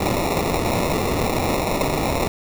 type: noise with sample-and-hold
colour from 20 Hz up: white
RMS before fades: -21 dBFS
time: 0-2.28 s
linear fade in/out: 5 ms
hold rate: 1575 Hz
effects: none